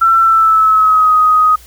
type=tone with pitch glide; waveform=sine; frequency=1343 to 1253.1 Hz; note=E6 to D#6; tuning=+32 to +12 cents; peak=-6 dBFS; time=0.01-1.56 s; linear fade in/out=10 ms; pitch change=-120 cents; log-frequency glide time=0.21-1.14 s; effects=added 60 Hz sine -40 dBFS peak until 1.66 s + white hiss -42 dBFS RMS until 1.66 s